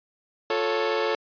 sawtooth chord, F augmented, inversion none, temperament equal with one note detuned, 354.1 / 440 / 554.4 Hz, F4 / A4 / C#5, +24 / 0 / 0 cents, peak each -27 / -21 / -24 dBFS, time 0.5-1.15 s, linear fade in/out 2 ms, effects resampled to 11025 Hz

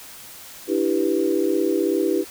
sine chord, E minor seventh, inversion third, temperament equal with one note detuned, 293.7 / 329.6 / 392 / 491.3 Hz, D4 / E4 / G4 / B4, 0 / 0 / 0 / -9 cents, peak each -26 / -22 / -22 / -26 dBFS, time 0.67-2.25 s, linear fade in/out 50 ms, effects white hiss -41 dBFS RMS until 2.3 s

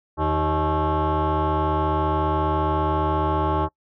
sine tone with frequency modulation, 389.8 Hz, G4, 10 cents flat, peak -17 dBFS, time 0.17-3.69 s, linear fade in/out 50 ms, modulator 235 Hz, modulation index 3.2, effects noise-tail reverb RT60 0.1 s tail -25 dB re dry + tanh soft clip ceiling -17 dBFS

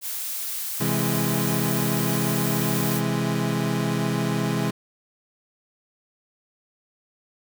blue noise, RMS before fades -30 dBFS, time 0.01-3.02 s, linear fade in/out 50 ms
30% pulse chord, C augmented, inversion none, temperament equal, 130.81 / 164.81 / 207.7 Hz, C3 / E3 / G#3, 0 / 0 / 0 cents, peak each -24 dBFS, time 0.8-4.71 s, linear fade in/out 10 ms
effects none

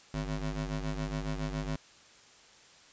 25% pulse ring-modulated tone, 102.2 Hz, G#2, 27 cents flat, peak -26 dBFS, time 0.14-1.76 s, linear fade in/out 0 ms, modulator 54.7 Hz, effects white hiss -57 dBFS RMS until 2.92 s + resampled to 16000 Hz

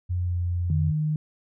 sine tone with pitch glide, 89.3 to 87.87 Hz, F2 to F2, +39 to +11 cents, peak -23 dBFS, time 0.09-0.92 s, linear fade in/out 20 ms, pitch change -28 cents, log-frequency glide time 0.2-0.38 s
sine tone, 153.3 Hz, D#3, 25 cents flat, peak -22 dBFS, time 0.7-1.16 s, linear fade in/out 2 ms
effects none

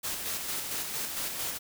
white noise with tremolo, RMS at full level -33 dBFS, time 0.03-1.59 s, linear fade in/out 20 ms, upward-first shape square, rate 4.4 Hz, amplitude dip 35%, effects none

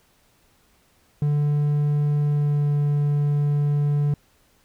triangle tone with pitch glide, 146.83 to 145.65 Hz, D3 to D3, 0 to -14 cents, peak -16 dBFS, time 1.22-4.14 s, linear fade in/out 2 ms, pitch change -14 cents, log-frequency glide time 2.22-2.71 s, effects pink hiss -61 dBFS RMS until 4.64 s

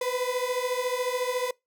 35% pulse beating tone pair, 493.9 / 507.9 Hz, B4 / B4, 0 / +48 cents, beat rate 14 Hz, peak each -27 / -28 dBFS, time 0.01-1.51 s, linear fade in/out 5 ms, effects noise-tail reverb RT60 0.2 s tail -24 dB re dry

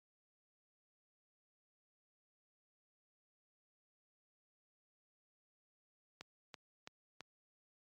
click train, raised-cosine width 0.2 ms, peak -30 dBFS, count 4, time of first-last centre 6.21-7.207 s, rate 3.01 Hz, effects high-pass 100 Hz 12 dB/octave + MP3 64 kbps

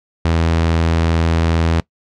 sawtooth tone, 82.41 Hz, E2, in tune, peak -9 dBFS, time 0.25-1.8 s, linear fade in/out 0 ms, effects noise-tail reverb RT60 0.1 s tail -22 dB re dry + low-pass 5000 Hz 12 dB/octave

